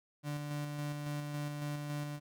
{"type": "tone with tremolo", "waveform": "35% pulse", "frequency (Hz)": 146.8, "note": "D3", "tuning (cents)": 0, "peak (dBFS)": -34, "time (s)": [0.23, 2.2], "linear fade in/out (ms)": 50, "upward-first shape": "square", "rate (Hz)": 3.6, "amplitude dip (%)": 30, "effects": []}